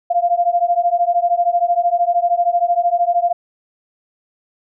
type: beating tone pair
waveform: sine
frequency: 690 / 703 Hz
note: F5 / F5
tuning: -21 / +11 cents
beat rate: 13 Hz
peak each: -16 dBFS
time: 0.1-3.33 s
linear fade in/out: 10 ms
effects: none